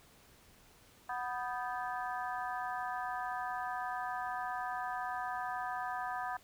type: harmonic tone with a mistuned harmonic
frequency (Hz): 246.9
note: B3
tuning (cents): 0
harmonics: 3 / 4 / 5 / 6 / 7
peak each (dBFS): -39 / -41 / -43 / -45 / -46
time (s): 1.09-6.37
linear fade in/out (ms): 5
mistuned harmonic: 6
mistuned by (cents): +92
effects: pink hiss -62 dBFS RMS until 6.43 s